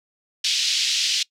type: band-pass noise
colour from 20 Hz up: white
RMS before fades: -22 dBFS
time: 0.44-1.23 s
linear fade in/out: 5 ms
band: 2800 to 5300 Hz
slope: 24 dB/octave
effects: noise-tail reverb RT60 0.1 s tail -23 dB re dry